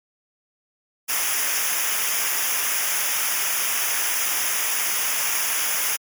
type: noise with comb filter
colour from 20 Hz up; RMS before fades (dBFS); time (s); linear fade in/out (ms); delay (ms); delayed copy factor
white; -23; 1.08-5.97; 20; 0.24; -0.85
effects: MP3 96 kbps